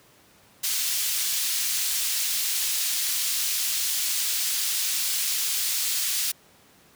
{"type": "high-pass noise", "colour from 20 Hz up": "pink", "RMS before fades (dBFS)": -26, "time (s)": [0.63, 6.32], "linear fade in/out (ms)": 10, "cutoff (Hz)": 3900, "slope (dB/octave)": 12, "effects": ["pink hiss -56 dBFS RMS until 6.95 s", "high-pass 100 Hz 12 dB/octave"]}